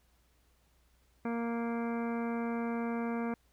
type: harmonic tone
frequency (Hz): 233.1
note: A#3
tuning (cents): 0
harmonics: 1 / 2 / 3 / 4 / 5 / 6 / 7 / 9 / 10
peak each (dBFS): -33 / -39 / -43 / -45 / -47 / -49 / -50 / -52 / -53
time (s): 1.25-3.34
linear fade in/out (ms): 2
effects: added 60 Hz sine -68 dBFS peak until 3.52 s + pink hiss -72 dBFS RMS until 3.52 s